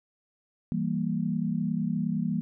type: chord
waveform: sine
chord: E diminished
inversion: none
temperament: equal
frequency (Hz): 164.81 / 196 / 233.1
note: E3 / G3 / Bb3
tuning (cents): 0 / 0 / 0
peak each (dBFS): -30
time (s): 0.72-2.41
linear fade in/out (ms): 0
effects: none